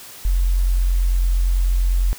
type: tone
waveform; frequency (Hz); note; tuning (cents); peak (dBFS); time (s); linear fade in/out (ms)
sine; 44.48; F1; +32; -14; 0.25-2.13; 0
effects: white hiss -39 dBFS RMS until 2.18 s